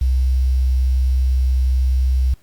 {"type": "tone with quantisation", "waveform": "sine", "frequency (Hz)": 64.2, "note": "C2", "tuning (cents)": -32, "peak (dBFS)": -13, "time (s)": [0.01, 2.34], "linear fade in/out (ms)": 5, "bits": 7, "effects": ["pink hiss -58 dBFS RMS until 2.42 s", "Opus 48 kbps"]}